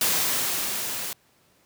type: noise with level ramp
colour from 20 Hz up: white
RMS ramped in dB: -22 to -32 dBFS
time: 0.01-1.13 s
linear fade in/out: 2 ms
effects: pink hiss -62 dBFS RMS until 1.65 s + high-pass 100 Hz 12 dB/octave